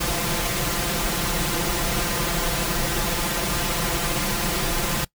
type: noise with comb filter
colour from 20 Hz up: pink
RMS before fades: -24 dBFS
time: 0-5.05 s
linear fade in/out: 10 ms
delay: 5.8 ms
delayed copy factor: +0.95
effects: noise-tail reverb RT60 0.1 s tail -21 dB re dry